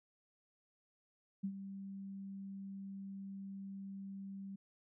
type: tone with ADSR envelope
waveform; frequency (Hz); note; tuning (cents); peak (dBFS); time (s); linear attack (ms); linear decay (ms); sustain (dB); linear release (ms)
sine; 195.5; G3; -4; -34; 1.43-4.56; 15; 71; -10; 8
effects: none